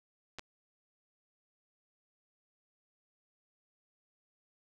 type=clicks; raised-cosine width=0.2 ms; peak=-25 dBFS; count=2; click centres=0.386 / 0.394 s; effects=none